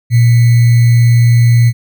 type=tone with sample-and-hold; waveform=sine; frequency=118.4 Hz; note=A#2; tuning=27 cents sharp; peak=-4 dBFS; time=0.1-1.73 s; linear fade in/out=50 ms; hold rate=2100 Hz; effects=none